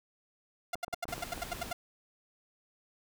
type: tone bursts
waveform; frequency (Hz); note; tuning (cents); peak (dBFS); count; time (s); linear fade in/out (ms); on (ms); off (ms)
sawtooth; 698; F5; -1; -28; 11; 0.73-1.73; 5; 20; 78
type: clicks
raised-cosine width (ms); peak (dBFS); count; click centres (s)
1; -29; 7; 0.755 / 0.881 / 0.938 / 1.054 / 1.089 / 1.18 / 1.378
type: noise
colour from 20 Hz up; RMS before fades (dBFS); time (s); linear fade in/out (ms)
pink; -44; 1.08-1.72; 2
effects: none